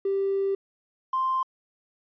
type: tone pair in turn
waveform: triangle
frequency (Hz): 391.9 / 1046.2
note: G4 / C6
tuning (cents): 0 / -1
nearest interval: octave + perfect fourth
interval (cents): 1699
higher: second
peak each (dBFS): -19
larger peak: neither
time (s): 0.05-0.55 / 1.13-1.43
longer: first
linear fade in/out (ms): 5
effects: tanh soft clip ceiling -20 dBFS + resampled to 11025 Hz